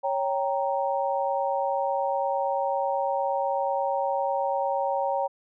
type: chord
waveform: sine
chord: G diminished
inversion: second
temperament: equal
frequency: 554.4 / 784 / 932.3 Hz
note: Db5 / G5 / Bb5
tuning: 0 / 0 / 0 cents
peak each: -27 / -28 / -29 dBFS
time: 0.03-5.28 s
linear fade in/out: 20 ms
effects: none